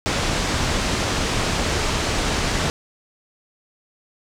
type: low-pass noise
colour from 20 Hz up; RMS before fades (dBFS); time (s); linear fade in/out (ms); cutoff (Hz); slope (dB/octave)
pink; -22; 0.06-2.7; 0; 7600; 24
effects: none